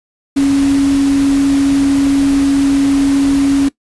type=tone in noise; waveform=sine; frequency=277.2 Hz; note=C#4; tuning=in tune; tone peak=-8 dBFS; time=0.36-3.69 s; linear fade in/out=10 ms; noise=pink; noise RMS=-25 dBFS; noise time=0.36-3.69 s; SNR=+14 dB; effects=noise-tail reverb RT60 0.1 s tail -19 dB re dry + resampled to 24000 Hz